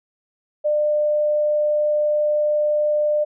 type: tone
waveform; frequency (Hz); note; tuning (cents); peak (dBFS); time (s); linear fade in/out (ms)
sine; 599; D5; +34; -16; 0.64-3.25; 20
effects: none